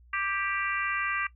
harmonic tone with a mistuned harmonic, 392 Hz, G4, in tune, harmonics 3 / 4 / 5 / 6 / 7, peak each -32 / -34 / -33 / -36 / -37 dBFS, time 0.13-1.27 s, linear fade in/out 5 ms, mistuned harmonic 4, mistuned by +19 cents, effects noise-tail reverb RT60 0.1 s tail -17 dB re dry + added 60 Hz sine -53 dBFS peak until 1.35 s

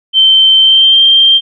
sine tone with pitch glide, 3107 to 3167 Hz, G7 to G7, -16 to +17 cents, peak -3 dBFS, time 0.13-1.41 s, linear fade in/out 50 ms, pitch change +33 cents, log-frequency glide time 0.6-1 s, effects none

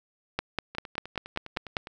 two click trains, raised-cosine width 0.3 ms, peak -24 / -11 dBFS, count 12 / 8, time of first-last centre 0.75-1.871 / 0.39-1.768 s, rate 9.81 / 5.08 Hz, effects none

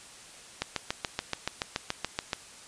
click train, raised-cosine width 0.2 ms, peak -11 dBFS, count 13, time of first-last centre 0.62-2.332 s, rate 7.01 Hz, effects white hiss -49 dBFS RMS until 2.67 s + resampled to 22050 Hz

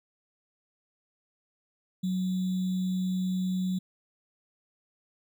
sine tone with sample-and-hold, 185 Hz, F#3, in tune, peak -26 dBFS, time 2.03-3.79 s, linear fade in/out 10 ms, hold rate 3675 Hz, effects none

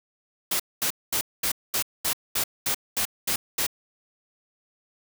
white noise bursts, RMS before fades -25 dBFS, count 11, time 0.51-3.667 s, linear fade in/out 5 ms, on 87 ms, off 220 ms, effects none

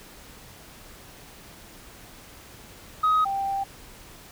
sine tone pair in turn, 1260 / 786.2 Hz, D#6 / G5, +21 / +5 cents, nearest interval minor sixth, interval 816 cents, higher first, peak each -16 / -24 dBFS, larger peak first, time 3.03-3.25 / 3.25-3.64 s, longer second, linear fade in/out 10 ms, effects tanh soft clip ceiling -16 dBFS + pink hiss -47 dBFS RMS until 4.31 s

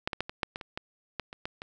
clicks, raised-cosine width 0.3 ms, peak -12 / -16 / -13 / -21 / -11 / -19 / -24 / -18 / -16 / -25 / -18 / -23 dBFS, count 12, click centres 0.075 / 0.132 / 0.206 / 0.295 / 0.432 / 0.559 / 0.612 / 0.775 / 1.197 / 1.329 / 1.455 / 1.619 s, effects none

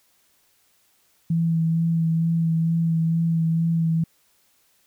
sine tone with vibrato, 164.5 Hz, E3, 3 cents flat, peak -18 dBFS, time 1.3-4.04 s, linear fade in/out 5 ms, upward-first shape sine, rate 2.2 Hz, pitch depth 18 cents each way, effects white hiss -63 dBFS RMS until 4.86 s

